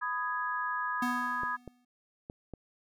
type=chord; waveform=sine; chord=G# minor; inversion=first; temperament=equal with one note detuned; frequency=997.5 / 1244.5 / 1661.2 Hz; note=B5 / D#6 / G#6; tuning=+17 / 0 / 0 cents; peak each=-35 dBFS; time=0.01-1.57 s; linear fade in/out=20 ms
type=tone with exponential decay; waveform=square; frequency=246.2 Hz; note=B3; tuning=5 cents flat; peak=-30 dBFS; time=1.02-1.85 s; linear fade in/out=5 ms; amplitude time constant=180 ms
type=clicks; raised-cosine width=2 ms; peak=-28 dBFS; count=4; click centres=1.434 / 1.677 / 2.299 / 2.537 s
effects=none